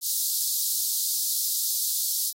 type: high-pass noise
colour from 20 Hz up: white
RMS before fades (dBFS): -26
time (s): 0.01-2.33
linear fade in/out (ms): 50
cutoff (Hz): 3900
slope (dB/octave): 48
effects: AAC 48 kbps